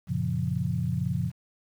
sine chord, Gb major seventh, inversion none, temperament equal, 92.5 / 116.54 / 138.59 / 174.61 Hz, Gb2 / Bb2 / Db3 / F3, 0 / 0 / 0 / 0 cents, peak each -33 / -31 / -30 / -30 dBFS, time 0.07-1.32 s, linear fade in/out 50 ms, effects 9-bit

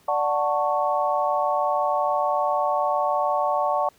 sine chord, D major seventh, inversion none, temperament equal with one note detuned, 587.3 / 740 / 886.1 / 1108.7 Hz, D5 / F#5 / A5 / C#6, 0 / 0 / +12 / 0 cents, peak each -25 / -25 / -26 / -26 dBFS, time 0.08-3.89 s, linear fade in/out 5 ms, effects pink hiss -58 dBFS RMS until 3.98 s + high-pass 60 Hz 12 dB/octave

